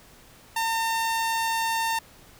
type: tone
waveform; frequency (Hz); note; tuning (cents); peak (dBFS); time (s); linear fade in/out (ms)
sawtooth; 907; A#5; -48; -20; 0.56-1.99; 5
effects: pink hiss -52 dBFS RMS until 2.39 s